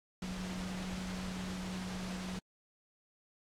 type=tone in noise; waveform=sine; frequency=185 Hz; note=F#3; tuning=in tune; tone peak=-39 dBFS; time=0.22-2.39 s; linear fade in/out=2 ms; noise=pink; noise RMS=-44 dBFS; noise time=0.22-2.39 s; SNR=+2 dB; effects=low-pass 7000 Hz 12 dB/octave + AAC 64 kbps